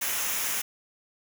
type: noise with comb filter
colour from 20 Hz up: white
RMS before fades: -29 dBFS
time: 0.01-0.62 s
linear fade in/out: 10 ms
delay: 0.23 ms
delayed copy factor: -0.55
effects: none